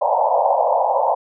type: band-pass noise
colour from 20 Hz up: white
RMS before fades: -17 dBFS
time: 0.01-1.15 s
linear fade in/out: 10 ms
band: 510 to 960 Hz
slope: 96 dB/octave
effects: none